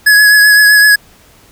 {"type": "tone with vibrato", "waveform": "square", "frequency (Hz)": 1684, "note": "G#6", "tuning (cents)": 24, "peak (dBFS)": -4, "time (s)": [0.06, 0.96], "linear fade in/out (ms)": 10, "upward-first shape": "triangle", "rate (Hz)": 7.8, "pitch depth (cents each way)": 27, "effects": ["pink hiss -44 dBFS RMS until 1.51 s"]}